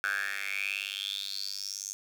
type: tone with high-pass filter sweep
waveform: 10% pulse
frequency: 99 Hz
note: G2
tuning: 18 cents sharp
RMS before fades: -35 dBFS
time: 0.04-1.93 s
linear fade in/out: 0 ms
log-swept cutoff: 1500 to 6600 Hz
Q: 8.7
effects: none